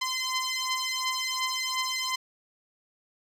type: beating tone pair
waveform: 10% pulse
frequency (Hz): 1030 / 1032.8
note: C6 / C6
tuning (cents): -28 / -23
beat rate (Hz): 2.8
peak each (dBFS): -22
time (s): 0.01-2.16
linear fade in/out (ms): 10
effects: low-pass 12000 Hz 12 dB/octave